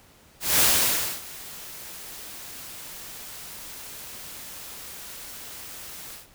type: noise with ADSR envelope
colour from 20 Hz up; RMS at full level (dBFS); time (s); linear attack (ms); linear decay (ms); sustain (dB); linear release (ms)
white; -18; 0.4-6.28; 200; 600; -22; 150
effects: pink hiss -55 dBFS RMS until 6.34 s